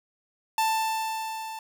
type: tone with level ramp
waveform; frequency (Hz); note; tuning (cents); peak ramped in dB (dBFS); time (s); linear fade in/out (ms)
45% pulse; 885; A5; +10; -21 to -35; 0.58-1.59; 2
effects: none